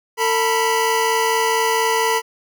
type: tone pair together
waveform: 25% pulse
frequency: 450 / 984.3 Hz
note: A4 / B5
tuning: +39 / -6 cents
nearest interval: octave + major second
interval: 1355 cents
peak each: -15 dBFS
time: 0.17-2.22 s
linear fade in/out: 50 ms
effects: none